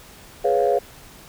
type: chord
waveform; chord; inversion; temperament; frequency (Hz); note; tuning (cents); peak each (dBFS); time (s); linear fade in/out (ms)
sine; C# dominant seventh; second; equal; 415.3 / 493.9 / 554.4 / 698.5; G#4 / B4 / C#5 / E#5; 0 / 0 / 0 / 0; -21; 0.44-0.79; 10
effects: tanh soft clip ceiling -8 dBFS + pink hiss -45 dBFS RMS until 1.28 s